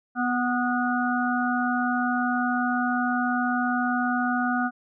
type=harmonic tone with a mistuned harmonic; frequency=246.9 Hz; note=B3; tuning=in tune; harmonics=1 / 3 / 5 / 6; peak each=-25 / -28 / -31 / -28 dBFS; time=0.15-4.71 s; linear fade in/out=50 ms; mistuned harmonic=6; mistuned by=-25 cents; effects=none